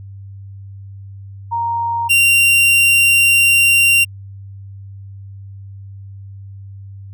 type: tone pair in turn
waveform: sine / 45% pulse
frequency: 932.3 / 2765 Hz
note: A#5 / F7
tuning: 0 / -18 cents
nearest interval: octave + perfect fifth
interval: 1882 cents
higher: second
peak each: -16 / -9 dBFS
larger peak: second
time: 1.51-2.09 / 2.09-4.05 s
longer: second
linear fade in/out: 20 ms
effects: added 98 Hz sine -31 dBFS peak until 7.13 s